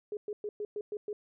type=tone bursts; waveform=sine; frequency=417.1 Hz; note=G#4; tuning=7 cents sharp; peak=-33 dBFS; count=7; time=0.12-1.13 s; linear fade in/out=2 ms; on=50 ms; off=110 ms; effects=none